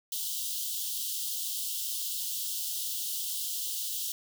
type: high-pass noise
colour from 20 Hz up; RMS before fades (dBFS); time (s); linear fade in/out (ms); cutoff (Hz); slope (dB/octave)
white; -34; 0.12-4.12; 2; 2900; 96
effects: none